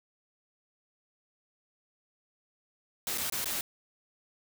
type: noise with dropouts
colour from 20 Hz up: white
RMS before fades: -33 dBFS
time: 3.07-3.61 s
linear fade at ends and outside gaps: 1 ms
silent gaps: 3.176-3.181 / 3.299-3.323 / 3.444-3.457 s
effects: none